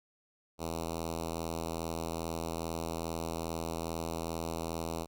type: tone with notch filter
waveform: 5% pulse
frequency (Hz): 82.41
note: E2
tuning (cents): 0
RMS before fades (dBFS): -37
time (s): 0.58-5.07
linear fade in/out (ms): 50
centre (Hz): 1900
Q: 0.88
effects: none